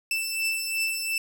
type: beating tone pair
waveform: sawtooth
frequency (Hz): 2653 / 2655.8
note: E7 / E7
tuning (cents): +10 / +12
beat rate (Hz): 2.8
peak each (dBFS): -28 / -24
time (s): 0.11-1.18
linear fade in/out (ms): 2
effects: none